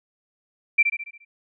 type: tone with echo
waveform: sine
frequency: 2349 Hz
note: D7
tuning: in tune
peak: -12 dBFS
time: 0.78-0.83 s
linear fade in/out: 10 ms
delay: 70 ms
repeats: 6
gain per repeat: -6 dB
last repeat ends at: 1.25 s
effects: none